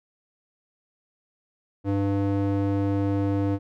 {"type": "tone with band-pass filter", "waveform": "square", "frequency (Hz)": 99.3, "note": "G2", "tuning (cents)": 23, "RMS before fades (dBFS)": -24, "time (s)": [1.84, 3.59], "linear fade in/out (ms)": 50, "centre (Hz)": 310, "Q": 1.1, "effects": []}